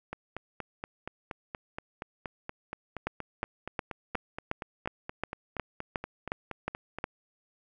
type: two click trains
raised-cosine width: 0.5 ms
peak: -21 / -15 dBFS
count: 30 / 12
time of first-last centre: 0.13-6.986 / 3.07-7.041 s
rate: 4.23 / 2.77 Hz
effects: none